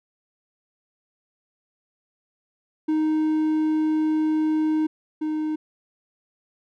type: tone pair in turn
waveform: triangle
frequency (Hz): 311.1 / 309.1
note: D#4 / D#4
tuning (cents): 0 / -11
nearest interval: unison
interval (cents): 11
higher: first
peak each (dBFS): -17 / -21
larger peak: first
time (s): 2.88-4.87 / 5.21-5.56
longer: first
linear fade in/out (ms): 10
effects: none